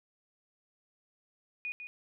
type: tone with echo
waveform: sine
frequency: 2463 Hz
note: D#7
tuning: 18 cents flat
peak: -34 dBFS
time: 1.65-1.72 s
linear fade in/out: 0 ms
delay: 150 ms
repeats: 1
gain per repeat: -7 dB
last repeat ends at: 1.87 s
effects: none